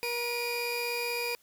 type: tone cluster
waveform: 30% pulse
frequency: 477.4 / 2316 / 2443 Hz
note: A#4 / D7 / D#7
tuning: +41 / -25 / -32 cents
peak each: -31 / -39 / -31 dBFS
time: 0.03-1.35 s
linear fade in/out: 0 ms
effects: white hiss -65 dBFS RMS until 1.42 s